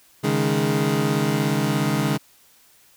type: chord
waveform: 25% pulse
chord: C# suspended second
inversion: none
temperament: equal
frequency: 138.59 / 155.56 / 207.7 Hz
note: C#3 / D#3 / G#3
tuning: 0 / 0 / 0 cents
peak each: -20 dBFS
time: 0.23-2.18 s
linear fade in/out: 20 ms
effects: white hiss -55 dBFS RMS until 2.96 s